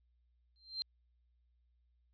sine tone with exponential growth, 4151 Hz, C8, 15 cents flat, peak -32 dBFS, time 0.56-0.82 s, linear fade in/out 0 ms, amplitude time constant 55 ms, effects added 60 Hz sine -70 dBFS peak until 2.13 s + resampled to 11025 Hz

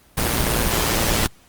pink noise with amplitude modulation, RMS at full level -17 dBFS, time 0.17-1.27 s, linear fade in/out 10 ms, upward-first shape sine, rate 115 Hz, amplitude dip 60%, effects pink hiss -53 dBFS RMS until 1.48 s + Opus 24 kbps

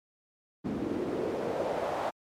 pink noise with band-pass filter sweep, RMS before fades -32 dBFS, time 0.64-2.11 s, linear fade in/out 20 ms, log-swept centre 260 to 760 Hz, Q 2.5, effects high-pass 60 Hz 12 dB/octave + MP3 96 kbps

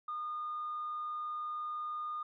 sine tone, 1221 Hz, D#6, 33 cents flat, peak -35 dBFS, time 0.08-2.23 s, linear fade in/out 5 ms, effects tanh soft clip ceiling -32 dBFS

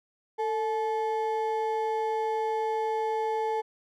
triangle ring-modulated tone, 653 Hz, E5, 17 cents flat, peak -21 dBFS, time 0.38-3.62 s, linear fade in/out 20 ms, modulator 207 Hz, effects none

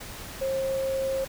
sine tone in noise, 535 Hz, C5, 38 cents sharp, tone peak -25 dBFS, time 0.41-1.25 s, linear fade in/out 10 ms, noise pink, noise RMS -40 dBFS, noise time 0-1.28 s, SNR +12 dB, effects none

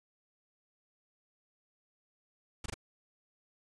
pink noise bursts, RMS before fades -38 dBFS, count 3, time 2.64-2.742 s, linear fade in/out 5 ms, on 20 ms, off 21 ms, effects resampled to 22050 Hz

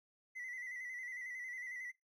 triangle tone with vibrato, 2000 Hz, B6, 21 cents sharp, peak -40 dBFS, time 0.35-1.92 s, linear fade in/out 20 ms, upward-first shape square, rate 11 Hz, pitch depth 42 cents each way, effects noise-tail reverb RT60 0.2 s tail -23 dB re dry + tanh soft clip ceiling -37 dBFS

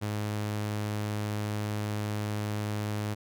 sawtooth tone, 105.1 Hz, G#2, 21 cents sharp, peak -26 dBFS, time 0.01-3.15 s, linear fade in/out 20 ms, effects none

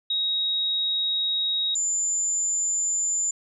sine tone pair in turn, 3788 / 7112 Hz, A#7 / A8, +27 / +18 cents, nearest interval major seventh, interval 1091 cents, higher second, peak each -22 dBFS, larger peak neither, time 0.1-1.75 / 1.75-3.31 s, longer first, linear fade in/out 5 ms, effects none

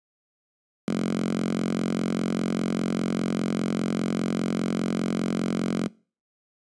5% pulse tone with high-pass filter, 44.98 Hz, F#1, 48 cents flat, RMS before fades -26 dBFS, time 0.88-5.88 s, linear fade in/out 0 ms, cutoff 200 Hz, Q 4.9, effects noise-tail reverb RT60 0.4 s tail -25 dB re dry + resampled to 22050 Hz

